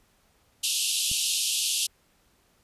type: band-pass noise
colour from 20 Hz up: pink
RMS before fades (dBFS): -27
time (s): 0.63-1.87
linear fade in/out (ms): 10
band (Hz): 2700 to 12000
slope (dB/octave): 96
type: click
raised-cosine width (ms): 5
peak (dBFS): -27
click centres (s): 1.115
effects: pink hiss -65 dBFS RMS until 2.63 s + resampled to 32000 Hz